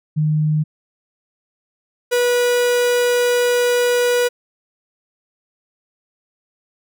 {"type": "tone pair in turn", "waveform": ["sine", "45% pulse"], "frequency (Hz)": [153.3, 487.6], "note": ["D#3", "B4"], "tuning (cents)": [-25, -22], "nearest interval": "octave + minor sixth", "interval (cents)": 2003, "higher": "second", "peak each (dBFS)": -14, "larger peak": "neither", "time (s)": [[0.16, 0.64], [2.11, 4.29]], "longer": "second", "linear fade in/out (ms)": 20, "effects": []}